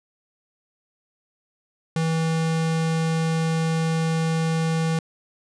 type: tone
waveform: square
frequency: 162.2 Hz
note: E3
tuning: 28 cents flat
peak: -21 dBFS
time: 1.96-4.99 s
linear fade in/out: 2 ms
effects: resampled to 22050 Hz